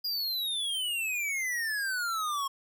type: exponential sweep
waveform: square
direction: down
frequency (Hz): 4903 to 1079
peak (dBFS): -30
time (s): 0.04-2.48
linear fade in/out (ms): 10
effects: none